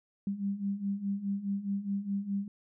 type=beating tone pair; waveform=sine; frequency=196 / 200.8 Hz; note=G3 / G3; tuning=0 / +42 cents; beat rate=4.8 Hz; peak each=-36 / -32 dBFS; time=0.27-2.48 s; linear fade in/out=2 ms; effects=none